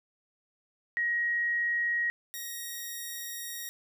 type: tone pair in turn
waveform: sine / 5% pulse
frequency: 1892 / 1881.6 Hz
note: A#6 / A#6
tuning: +25 / +16 cents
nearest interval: unison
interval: 9 cents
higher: first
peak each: -26 dBFS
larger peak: neither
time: 0.97-2.1 / 2.34-3.69 s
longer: second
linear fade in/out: 0 ms
effects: none